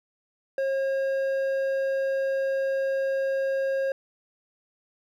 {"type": "tone with hard clipping", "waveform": "sine", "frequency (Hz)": 540, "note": "C#5", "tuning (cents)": -45, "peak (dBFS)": -25, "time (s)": [0.58, 3.92], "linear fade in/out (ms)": 2, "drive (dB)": 6, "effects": []}